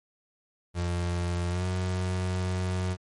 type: tone with pitch glide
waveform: 35% pulse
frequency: 87.31 to 91.76 Hz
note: F2 to F#2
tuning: 0 to -14 cents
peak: -25 dBFS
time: 0.74-2.97 s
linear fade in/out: 50 ms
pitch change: +86 cents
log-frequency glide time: 1.48-1.66 s
effects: MP3 48 kbps